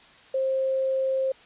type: tone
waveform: sine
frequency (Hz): 530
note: C5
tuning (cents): +22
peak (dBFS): -22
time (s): 0.34-1.32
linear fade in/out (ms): 5
effects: white hiss -52 dBFS RMS until 1.45 s + resampled to 8000 Hz